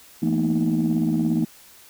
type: tone cluster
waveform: sine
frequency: 165.9 / 222.3 / 239.6 / 314.4 Hz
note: E3 / A3 / A#3 / D#4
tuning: +11 / +18 / +48 / +18 cents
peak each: -23 dBFS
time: 0.22-1.45 s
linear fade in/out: 10 ms
effects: tanh soft clip ceiling -13 dBFS + white hiss -49 dBFS RMS until 1.89 s